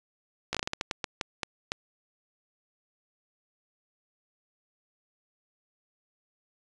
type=slowing click train; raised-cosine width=0.2 ms; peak=-12 dBFS; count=13; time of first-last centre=0.53-1.719 s; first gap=16 ms; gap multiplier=1.3; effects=resampled to 22050 Hz